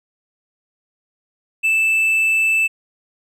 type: tone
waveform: triangle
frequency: 2639 Hz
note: E7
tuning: 1 cent sharp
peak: -12 dBFS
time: 1.63-2.68 s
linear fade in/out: 20 ms
effects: none